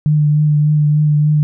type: tone with vibrato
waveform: sine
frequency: 150 Hz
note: D3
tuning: 37 cents sharp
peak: -9 dBFS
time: 0.06-1.43 s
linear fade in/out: 0 ms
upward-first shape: triangle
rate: 3.4 Hz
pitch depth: 23 cents each way
effects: none